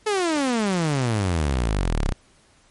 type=exponential sweep; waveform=sawtooth; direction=down; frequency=440 to 30.87 Hz; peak=-16 dBFS; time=0.06-2.13 s; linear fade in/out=10 ms; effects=pink hiss -57 dBFS RMS until 2.7 s + MP3 48 kbps